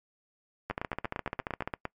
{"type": "two click trains", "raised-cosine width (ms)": 0.5, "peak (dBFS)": [-17, -17], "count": [15, 11], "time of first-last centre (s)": [[0.71, 1.676], [0.7, 1.853]], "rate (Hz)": [14.5, 8.67], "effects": ["noise-tail reverb RT60 0.1 s tail -23 dB re dry", "MP3 96 kbps"]}